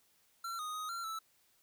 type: tone with pitch steps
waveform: square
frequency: 1359 / 1241 / 1252 / 1370 / 1315 Hz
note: F6 / D#6 / D#6 / F6 / E6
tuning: -48 / -5 / +10 / -34 / -5 cents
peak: -39 dBFS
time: 0.44-1.19 s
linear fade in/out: 5 ms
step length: 150 ms
effects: white hiss -71 dBFS RMS until 1.62 s